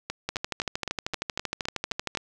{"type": "two click trains", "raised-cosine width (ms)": 0.2, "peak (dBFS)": [-11, -13], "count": [25, 9], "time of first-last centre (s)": [[0.29, 2.15], [0.1, 2.173]], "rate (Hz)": [12.9, 3.86], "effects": []}